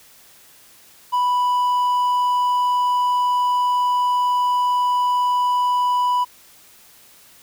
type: tone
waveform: triangle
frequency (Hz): 987.8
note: B5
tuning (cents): 0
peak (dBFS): -14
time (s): 1.12-6.25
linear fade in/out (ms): 20
effects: white hiss -49 dBFS RMS until 7.42 s